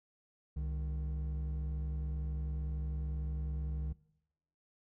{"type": "tone pair together", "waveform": "triangle", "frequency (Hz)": [67.91, 154.8], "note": ["C#2", "D#3"], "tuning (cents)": [-35, -9], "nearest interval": "octave + major second", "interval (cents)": 1426, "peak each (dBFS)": [-32, -38], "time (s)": [0.56, 3.93], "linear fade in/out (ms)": 10, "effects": ["noise-tail reverb RT60 0.8 s tail -22 dB re dry", "tanh soft clip ceiling -30 dBFS"]}